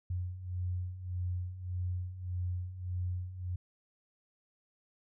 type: beating tone pair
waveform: sine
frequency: 88.9 / 90.6 Hz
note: F2 / F#2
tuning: +31 / -36 cents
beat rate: 1.7 Hz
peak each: -40 / -35 dBFS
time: 0.1-3.56 s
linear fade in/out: 5 ms
effects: none